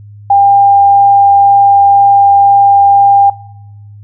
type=tone; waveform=sine; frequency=799 Hz; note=G5; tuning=33 cents sharp; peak=-3 dBFS; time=0.3-3.3 s; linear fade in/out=5 ms; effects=noise-tail reverb RT60 1.0 s tail -22 dB re dry + added 103 Hz sine -30 dBFS peak until 4.03 s